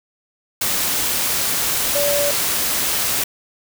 sine tone in noise, 576 Hz, D5, 34 cents flat, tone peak -18 dBFS, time 1.95-2.31 s, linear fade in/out 5 ms, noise white, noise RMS -20 dBFS, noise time 0.61-3.24 s, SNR -1 dB, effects none

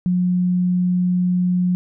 sine tone, 180 Hz, F#3, 47 cents flat, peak -15 dBFS, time 0.06-1.75 s, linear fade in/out 0 ms, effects none

